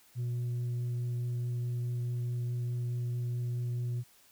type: tone with vibrato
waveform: sine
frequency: 121.4 Hz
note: B2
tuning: 29 cents flat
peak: -28 dBFS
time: 0.15-4.04 s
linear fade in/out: 50 ms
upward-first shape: triangle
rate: 4.7 Hz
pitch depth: 8 cents each way
effects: tanh soft clip ceiling -30 dBFS + white hiss -62 dBFS RMS until 4.31 s